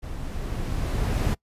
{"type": "noise with level ramp", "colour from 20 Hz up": "brown", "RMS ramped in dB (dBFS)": [-35, -21], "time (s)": [0.02, 1.35], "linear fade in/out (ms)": 20, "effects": ["noise-tail reverb RT60 0.1 s tail -23 dB re dry", "resampled to 32000 Hz"]}